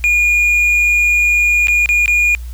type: tone with dropouts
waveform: triangle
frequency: 2434 Hz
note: D#7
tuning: 39 cents flat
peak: -8 dBFS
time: 0.04-2.35 s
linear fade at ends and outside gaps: 0 ms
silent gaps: 1.671-1.683 / 1.859-1.89 / 2.059-2.079 s
effects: added 60 Hz sine -24 dBFS peak until 2.53 s + white hiss -45 dBFS RMS until 2.53 s